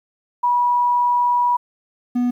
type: tone pair in turn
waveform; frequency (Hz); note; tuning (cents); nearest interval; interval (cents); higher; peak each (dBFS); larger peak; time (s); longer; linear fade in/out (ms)
sine / triangle; 972 / 245.1; B5 / B3; -28 / -13; 2 octaves; 2385; first; -14; neither; 0.43-1.57 / 2.15-2.31; first; 10
effects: 9-bit